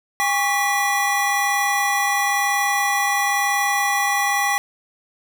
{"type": "tone cluster", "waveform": "square", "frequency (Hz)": [809, 1094, 1135, 1964], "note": ["G#5", "C#6", "C#6", "B6"], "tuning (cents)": [-46, -23, 41, -10], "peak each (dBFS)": [-22, -30, -28, -22], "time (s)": [0.2, 4.58], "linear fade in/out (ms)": 0, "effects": []}